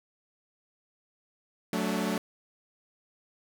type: chord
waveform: sawtooth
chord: D major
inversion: first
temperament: equal with one note detuned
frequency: 185 / 220 / 288.1 Hz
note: F#3 / A3 / D4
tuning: 0 / 0 / -33 cents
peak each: -28 / -27 / -30 dBFS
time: 1.73-2.18 s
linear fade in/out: 2 ms
effects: none